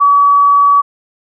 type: tone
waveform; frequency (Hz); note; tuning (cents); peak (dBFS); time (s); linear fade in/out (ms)
sine; 1139; C#6; +47; -5; 0-0.82; 20
effects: none